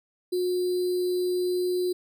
sine tone with sample-and-hold, 360.7 Hz, F#4, 44 cents flat, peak -23 dBFS, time 0.32-1.93 s, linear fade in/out 10 ms, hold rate 4410 Hz, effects none

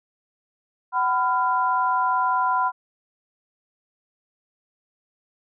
sine tone cluster, 753 / 1002 / 1389 Hz, F#5 / B5 / F6, +30 / +25 / -10 cents, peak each -26 / -20 / -27 dBFS, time 0.92-2.72 s, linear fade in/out 50 ms, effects none

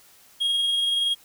triangle tone with amplitude modulation, 3270 Hz, G#7, 28 cents flat, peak -18 dBFS, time 0.4-1.15 s, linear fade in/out 20 ms, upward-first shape sine, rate 21.2 Hz, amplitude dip 25%, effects white hiss -54 dBFS RMS until 1.24 s

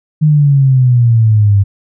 sine exponential sweep, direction down, 155.56 to 98 Hz, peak -5 dBFS, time 0.21-1.64 s, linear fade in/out 20 ms, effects none

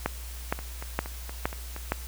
two click trains, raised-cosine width 0.5 ms, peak -22 / -10 dBFS, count 6 / 5, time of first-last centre 0.59-1.764 / 0.06-1.92 s, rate 4.26 / 2.15 Hz, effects added 60 Hz sine -37 dBFS peak until 2.07 s + white hiss -45 dBFS RMS until 2.07 s

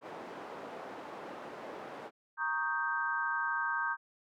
white band-pass noise, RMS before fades -45 dBFS, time 0.01-2.11 s, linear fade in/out 50 ms, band 290 to 820 Hz, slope 12 dB/octave
sine chord, Eb dominant seventh, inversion second, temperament equal, 932.3 / 1108.7 / 1244.5 / 1568 Hz, Bb5 / Db6 / Eb6 / G6, 0 / 0 / 0 / 0 cents, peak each -37 / -39 / -38 / -33 dBFS, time 2.37-3.97 s, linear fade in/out 50 ms
effects none

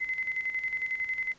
sine tone with tremolo, 2048 Hz, C7, 38 cents flat, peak -27 dBFS, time 0-1.34 s, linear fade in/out 20 ms, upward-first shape square, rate 11 Hz, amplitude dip 60%, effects pink hiss -59 dBFS RMS until 1.38 s + resampled to 16000 Hz

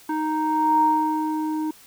square tone with low-pass filter sweep, 310.9 Hz, D#4, 1 cent flat, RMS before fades -22 dBFS, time 0.09-1.71 s, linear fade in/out 5 ms, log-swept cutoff 1200 to 680 Hz, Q 9.4, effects white hiss -50 dBFS RMS until 1.86 s

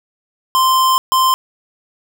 square tone bursts at uneven times, 1042 Hz, C6, 7 cents flat, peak -11 dBFS, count 2, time 0.55-0.98 / 1.12-1.34 s, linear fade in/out 0 ms, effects none

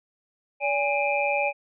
sine tone cluster, 573 / 822 / 2389 / 2540 Hz, D5 / G#5 / D7 / D#7, -43 / -18 / +29 / +35 cents, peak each -26 / -27 / -27 / -31 dBFS, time 0.6-1.53 s, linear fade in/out 50 ms, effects none

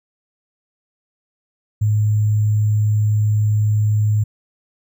sine tone with sample-and-hold, 106.2 Hz, G#2, 39 cents sharp, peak -13 dBFS, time 1.81-4.24 s, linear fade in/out 10 ms, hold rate 7350 Hz, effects none

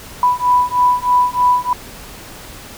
sine beating tone pair, 987.8 / 991 Hz, B5 / B5, 0 / +6 cents, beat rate 3.2 Hz, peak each -14 dBFS, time 0.23-1.73 s, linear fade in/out 2 ms, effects pink hiss -35 dBFS RMS until 2.77 s

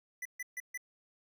square tone bursts, 1989 Hz, B6, 12 cents sharp, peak -38 dBFS, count 4, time 0.22-0.776 s, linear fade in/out 5 ms, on 34 ms, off 140 ms, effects none

